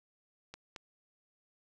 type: clicks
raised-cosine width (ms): 0.2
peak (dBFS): -28 / -26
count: 2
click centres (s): 0.54 / 0.762
effects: none